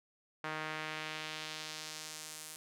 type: tone with band-pass filter sweep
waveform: sawtooth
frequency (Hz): 155.56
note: D#3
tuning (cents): 0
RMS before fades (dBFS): -43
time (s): 0.44-2.56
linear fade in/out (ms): 0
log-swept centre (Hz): 1500 to 9900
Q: 1.1
effects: none